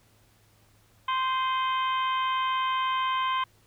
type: harmonic tone with a mistuned harmonic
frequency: 521 Hz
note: C5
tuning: 7 cents flat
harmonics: 2 / 3 / 4 / 5 / 6 / 7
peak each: -25 / -37 / -37 / -41 / -35 / -48 dBFS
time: 1.08-3.44 s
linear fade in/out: 5 ms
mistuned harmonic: 5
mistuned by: -53 cents
effects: added 106 Hz sine -63 dBFS peak until 3.66 s + pink hiss -63 dBFS RMS until 3.66 s